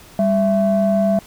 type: tone pair together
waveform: sine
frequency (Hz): 197.71 / 665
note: G3 / E5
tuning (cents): +15 / +15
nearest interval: octave + major sixth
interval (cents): 2100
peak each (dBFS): -15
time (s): 0.19-1.19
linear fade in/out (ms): 2
effects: tanh soft clip ceiling -8 dBFS + pink hiss -44 dBFS RMS until 1.26 s

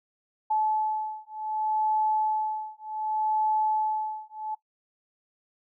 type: beating tone pair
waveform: sine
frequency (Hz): 863 / 863.66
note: A5 / A5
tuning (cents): -34 / -32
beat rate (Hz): 0.66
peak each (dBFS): -28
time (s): 0.5-4.55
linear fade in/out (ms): 10
effects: noise-tail reverb RT60 0.1 s tail -18 dB re dry

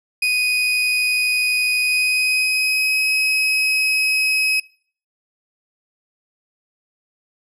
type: tone with pitch glide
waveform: 35% pulse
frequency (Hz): 2489 to 2547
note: D#7 to D#7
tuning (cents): 0 to +40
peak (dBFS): -14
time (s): 0.22-4.6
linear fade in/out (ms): 5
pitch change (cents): +40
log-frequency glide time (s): 1.79-3.08
effects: noise-tail reverb RT60 0.5 s tail -23 dB re dry + low-pass 12000 Hz 12 dB/octave

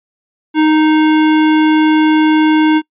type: tone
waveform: square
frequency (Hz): 310.3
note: D#4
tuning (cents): -5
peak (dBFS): -8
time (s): 0.54-2.82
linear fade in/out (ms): 50
effects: noise-tail reverb RT60 0.1 s tail -26 dB re dry + resampled to 8000 Hz

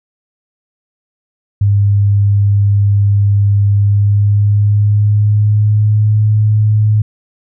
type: tone with pitch glide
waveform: sine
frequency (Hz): 101.2 to 106.79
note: G#2 to G#2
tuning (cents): -44 to +49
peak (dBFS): -7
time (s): 1.61-7.02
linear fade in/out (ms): 5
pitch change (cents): +93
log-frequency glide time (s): 3.69-6.21
effects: none

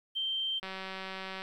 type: tone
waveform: sine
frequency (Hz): 3136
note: G7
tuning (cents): 0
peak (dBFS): -30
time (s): 0.15-0.6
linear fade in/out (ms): 20
type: click train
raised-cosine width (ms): 0.3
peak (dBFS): -24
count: 151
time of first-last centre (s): 0.63-1.419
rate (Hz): 190
effects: 11-bit

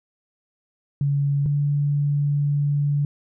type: tone pair in turn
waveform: sine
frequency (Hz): 141.7 / 144.34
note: C#3 / D3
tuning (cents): +38 / -30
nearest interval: unison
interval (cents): 32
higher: second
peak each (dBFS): -18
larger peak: neither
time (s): 1.01-1.46 / 1.46-3.05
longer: second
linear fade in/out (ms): 2
effects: none

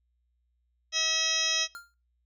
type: harmonic tone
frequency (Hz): 643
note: E5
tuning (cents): -43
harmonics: 1 / 2 / 3 / 4 / 5 / 6 / 8 / 9 / 10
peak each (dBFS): -42 / -42 / -36 / -34 / -31 / -32 / -30 / -31 / -36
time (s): 0.92-1.68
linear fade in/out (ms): 50
type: tone with exponential decay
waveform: square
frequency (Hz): 1396.9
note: F6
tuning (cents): 0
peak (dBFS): -37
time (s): 1.75-1.94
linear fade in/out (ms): 0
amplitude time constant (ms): 41
effects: noise-tail reverb RT60 0.3 s tail -21 dB re dry + added 60 Hz sine -70 dBFS peak until 2.25 s

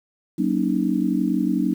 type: chord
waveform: sine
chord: D# minor seventh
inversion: first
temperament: just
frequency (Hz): 186.68 / 233.3 / 280 / 311.1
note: F#3 / A#3 / C#4 / D#4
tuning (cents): +16 / +2 / +18 / 0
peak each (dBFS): -24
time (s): 0.38-1.74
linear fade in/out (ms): 10
effects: 8-bit

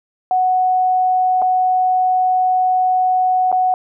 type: tone with dropouts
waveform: sine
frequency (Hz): 740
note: F#5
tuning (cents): 0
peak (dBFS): -12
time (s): 0.31-3.74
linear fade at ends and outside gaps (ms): 1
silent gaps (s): 1.418-1.422 / 3.517-3.526
effects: none

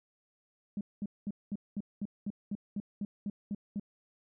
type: tone bursts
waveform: sine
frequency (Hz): 203.9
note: G#3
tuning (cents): -32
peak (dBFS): -31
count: 13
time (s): 0.77-3.797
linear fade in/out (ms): 2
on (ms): 39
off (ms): 210
effects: tanh soft clip ceiling -28 dBFS

